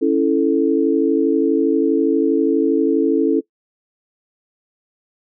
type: chord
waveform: sine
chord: A major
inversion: first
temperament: equal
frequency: 277.2 / 329.6 / 440 Hz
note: C#4 / E4 / A4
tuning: 0 / 0 / 0 cents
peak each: -17 dBFS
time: 0.01-3.41 s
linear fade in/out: 20 ms
effects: noise-tail reverb RT60 0.1 s tail -19 dB re dry